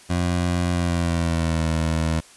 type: tone with pitch glide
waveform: 20% pulse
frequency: 88.2 to 80.41 Hz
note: F2 to E2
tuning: +18 to -42 cents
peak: -15 dBFS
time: 0.09-2.21 s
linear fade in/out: 20 ms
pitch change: -160 cents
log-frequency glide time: 0.69-1.67 s
effects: white hiss -48 dBFS RMS until 2.36 s + resampled to 24000 Hz